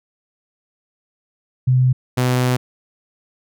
sine / sawtooth tone pair in turn, 127.8 / 125.9 Hz, C3 / B2, -40 / +34 cents, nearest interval unison, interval 26 cents, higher first, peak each -11 dBFS, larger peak neither, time 1.67-1.93 / 2.17-2.57 s, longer second, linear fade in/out 10 ms, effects none

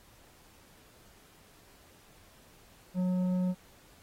sine tone with tanh clipping, 182.3 Hz, F#3, 25 cents flat, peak -28 dBFS, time 2.94-3.55 s, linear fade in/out 50 ms, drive 8 dB, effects pink hiss -60 dBFS RMS until 4.02 s + AAC 48 kbps

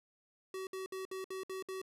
square tone bursts, 378.9 Hz, F#4, 41 cents sharp, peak -40 dBFS, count 7, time 0.54-1.816 s, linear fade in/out 2 ms, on 130 ms, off 61 ms, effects resampled to 32000 Hz

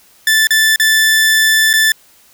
sawtooth tone with dropouts, 1758 Hz, A6, 2 cents flat, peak -5 dBFS, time 0.27-1.92 s, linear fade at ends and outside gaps 2 ms, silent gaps 0.471-0.506 / 0.76-0.798 / 1.731-1.737 s, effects white hiss -48 dBFS RMS until 2.33 s

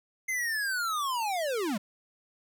square linear sweep, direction down, 2097 to 185 Hz, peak -29 dBFS, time 0.28-1.78 s, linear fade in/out 10 ms, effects none

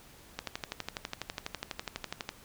click train, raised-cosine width 0.2 ms, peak -17 dBFS, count 24, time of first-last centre 0.39-2.291 s, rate 12.1 Hz, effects pink hiss -55 dBFS RMS until 2.44 s

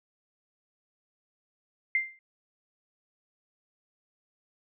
sine tone with exponential decay, 2093 Hz, C7, in tune, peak -20 dBFS, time 1.95-2.19 s, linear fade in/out 2 ms, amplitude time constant 51 ms, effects none

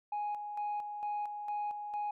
sine tone with tremolo, 831 Hz, G#5, 1 cent sharp, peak -31 dBFS, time 0.12-2.11 s, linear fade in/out 5 ms, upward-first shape square, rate 2.2 Hz, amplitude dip 55%, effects tanh soft clip ceiling -31 dBFS

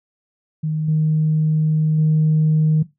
sine tone with level steps, 155.56 Hz, D#3, in tune, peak -18 / -13 / -11 dBFS, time 0.63-2.83 s, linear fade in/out 10 ms, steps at 0.88 / 1.98 s, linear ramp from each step 5 ms, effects noise-tail reverb RT60 0.2 s tail -17 dB re dry + tanh soft clip ceiling -9 dBFS

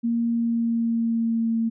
sine tone with pitch glide, 233.1 to 227.3 Hz, A#3 to A#3, 0 to -43 cents, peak -20 dBFS, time 0.03-1.7 s, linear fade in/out 20 ms, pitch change -43 cents, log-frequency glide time 0.29-1.57 s, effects none

